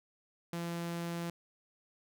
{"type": "tone", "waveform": "sawtooth", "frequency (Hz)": 170.3, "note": "F3", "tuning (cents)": -43, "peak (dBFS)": -32, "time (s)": [0.53, 1.3], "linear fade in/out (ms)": 2, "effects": []}